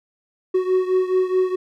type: beating tone pair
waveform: triangle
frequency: 370 / 374.7 Hz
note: F#4 / F#4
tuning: 0 / +22 cents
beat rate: 4.7 Hz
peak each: -16 / -20 dBFS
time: 0.54-1.56 s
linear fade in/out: 10 ms
effects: none